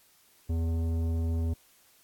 sine tone with tanh clipping, 82.41 Hz, E2, in tune, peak -28 dBFS, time 0.49-1.54 s, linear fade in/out 10 ms, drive 13 dB, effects white hiss -62 dBFS RMS until 2.03 s + AAC 64 kbps

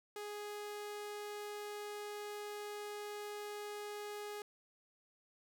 sawtooth tone, 415.3 Hz, G#4, in tune, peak -39 dBFS, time 0.16-4.42 s, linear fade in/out 2 ms, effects none

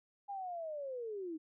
sine linear sweep, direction down, 817 to 304.7 Hz, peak -39 dBFS, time 0.28-1.38 s, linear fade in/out 20 ms, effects none

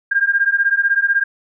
sine beating tone pair, 1600 / 1616 Hz, G6 / G#6, +35 / -48 cents, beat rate 16 Hz, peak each -16 dBFS, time 0.11-1.24 s, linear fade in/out 10 ms, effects none

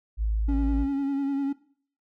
sine tone, 53.8 Hz, A1, 38 cents flat, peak -22 dBFS, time 0.17-0.87 s, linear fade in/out 50 ms
triangle tone with vibrato, 277.2 Hz, C#4, in tune, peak -22 dBFS, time 0.48-1.53 s, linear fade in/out 10 ms, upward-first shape sine, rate 10 Hz, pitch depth 31 cents each way
effects noise-tail reverb RT60 0.5 s tail -19 dB re dry + tanh soft clip ceiling -14 dBFS

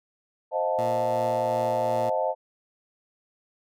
sine chord, F dominant seventh, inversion second, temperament equal with one note detuned, 523.3 / 622.3 / 707 / 880 Hz, C5 / Eb5 / F5 / A5, 0 / 0 / +21 / 0 cents, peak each -28 / -27 / -30 / -29 dBFS, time 0.51-2.35 s, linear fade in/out 50 ms
15% pulse tone with tremolo, 116.54 Hz, A#2, in tune, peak -26 dBFS, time 0.78-2.1 s, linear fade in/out 10 ms, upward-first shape triangle, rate 2.7 Hz, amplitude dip 25%
effects none

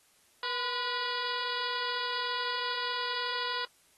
harmonic tone with a mistuned harmonic, 485.8 Hz, B4, 29 cents flat, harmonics 1 / 2 / 3 / 4 / 5 / 6 / 7 / 8 / 9 / 10, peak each -43 / -36 / -38 / -42 / -49 / -43 / -42 / -44 / -44 / -44 dBFS, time 0.43-3.65 s, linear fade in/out 2 ms, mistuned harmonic 2, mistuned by +60 cents, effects white hiss -65 dBFS RMS until 3.97 s + AAC 32 kbps

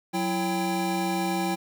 square tone cluster, 184.6 / 334.3 / 791 Hz, F#3 / E4 / G5, -4 / +24 / +15 cents, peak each -30 dBFS, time 0.13-1.56 s, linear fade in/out 20 ms, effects 10-bit

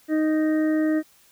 harmonic tone, 310.9 Hz, D#4, 1 cent flat, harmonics 1 / 2 / 4 / 5 / 6, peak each -19 / -29 / -42 / -41 / -36 dBFS, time 0.08-1.03 s, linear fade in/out 50 ms, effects white hiss -57 dBFS RMS until 1.31 s

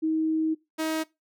sine / sawtooth tone pair in turn, 317 / 317 Hz, D#4 / D#4, +32 / +32 cents, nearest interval unison, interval 0 cents, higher neither, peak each -22 dBFS, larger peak neither, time 0.02-0.55 / 0.78-1.04 s, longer first, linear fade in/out 20 ms, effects noise-tail reverb RT60 0.2 s tail -20 dB re dry

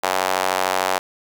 sawtooth tone with high-pass filter, 93.3 Hz, F#2, 15 cents sharp, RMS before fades -21 dBFS, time 0.03-0.99 s, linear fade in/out 10 ms, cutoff 740 Hz, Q 1.7, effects none

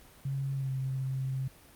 sine tone with pitch glide, 136.6 to 132.56 Hz, C#3 to C3, -25 to +23 cents, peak -30 dBFS, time 0.25-1.48 s, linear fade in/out 5 ms, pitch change -52 cents, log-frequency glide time 0.56-0.71 s, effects pink hiss -56 dBFS RMS until 1.75 s + Opus 32 kbps

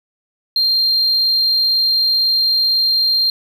triangle tone, 4186 Hz, C8, in tune, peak -10 dBFS, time 0.56-3.3 s, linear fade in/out 2 ms, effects tanh soft clip ceiling -8 dBFS + 8-bit

